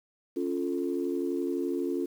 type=chord; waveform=sine; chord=Db augmented; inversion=none; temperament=equal; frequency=277.2 / 349.2 / 440 Hz; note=Db4 / F4 / A4; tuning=0 / 0 / 0 cents; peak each=-31 / -30 / -35 dBFS; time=0.36-2.06 s; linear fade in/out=10 ms; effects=tanh soft clip ceiling -18 dBFS + 9-bit